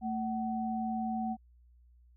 sine tone pair together, 223.6 / 752 Hz, A3 / F#5, +28 / +28 cents, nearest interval octave + major sixth, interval 2100 cents, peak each -33 / -35 dBFS, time 0.01-1.37 s, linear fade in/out 50 ms, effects added 60 Hz sine -58 dBFS peak until 2.16 s

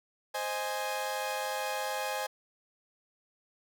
sawtooth chord, Ab major, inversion first, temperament equal, 523.3 / 622.3 / 830.6 Hz, C5 / Eb5 / Ab5, 0 / 0 / 0 cents, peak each -33 / -35 / -31 dBFS, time 0.34-2.27 s, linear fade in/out 10 ms, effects none

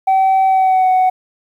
sine tone with pitch glide, 766 to 744.2 Hz, G5 to F#5, -40 to +10 cents, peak -7 dBFS, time 0.07-1.1 s, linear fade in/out 10 ms, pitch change -50 cents, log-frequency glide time 0.46-0.89 s, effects tanh soft clip ceiling -8 dBFS + 8-bit

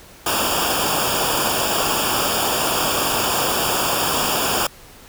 pink noise with comb filter, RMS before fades -20 dBFS, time 0.26-4.67 s, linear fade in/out 5 ms, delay 0.49 ms, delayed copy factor -0.9, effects pink hiss -44 dBFS RMS until 5.08 s

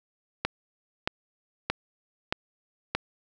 click train, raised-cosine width 0.3 ms, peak -9 dBFS, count 5, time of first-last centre 0.45-2.95 s, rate 1.6 Hz, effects none

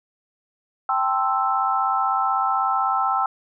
sine chord, A minor seventh, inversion third, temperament equal, 784 / 880 / 1046.5 / 1318.5 Hz, G5 / A5 / C6 / E6, 0 / 0 / 0 / 0 cents, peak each -23 / -28 / -26 / -22 dBFS, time 0.89-3.26 s, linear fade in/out 2 ms, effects none

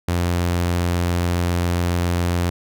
sawtooth tone, 87.31 Hz, F2, in tune, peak -14 dBFS, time 0.08-2.5 s, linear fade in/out 5 ms, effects none

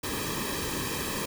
pink noise with comb filter, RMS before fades -32 dBFS, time 0.03-1.26 s, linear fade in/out 10 ms, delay 1.4 ms, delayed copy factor -0.75, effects none

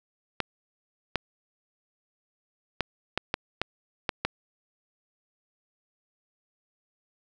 clicks, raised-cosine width 0.3 ms, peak -9 dBFS, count 8, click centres 0.403 / 1.157 / 2.807 / 3.176 / 3.341 / 3.616 / 4.092 / 4.25 s, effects none

